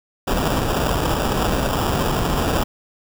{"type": "noise with sample-and-hold", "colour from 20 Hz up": "pink", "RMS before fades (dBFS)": -20, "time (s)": [0.27, 2.64], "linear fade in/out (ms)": 10, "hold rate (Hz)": 2100, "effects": []}